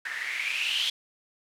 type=noise with low-pass filter sweep; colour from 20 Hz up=violet; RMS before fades=-30 dBFS; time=0.05-0.9 s; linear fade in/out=5 ms; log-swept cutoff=1700 to 3300 Hz; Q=7.7; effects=none